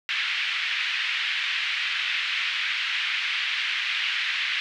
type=band-pass noise; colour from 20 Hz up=pink; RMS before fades=-27 dBFS; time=0.09-4.6 s; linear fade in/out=0 ms; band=1900 to 3300 Hz; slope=24 dB/octave; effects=none